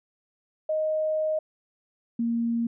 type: tone pair in turn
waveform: sine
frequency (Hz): 623 / 232.8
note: D#5 / A#3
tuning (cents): +2 / -2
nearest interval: octave + perfect fourth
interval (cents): 1704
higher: first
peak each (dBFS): -23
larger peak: neither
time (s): 0.69-1.39 / 2.19-2.67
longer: first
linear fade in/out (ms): 5
effects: none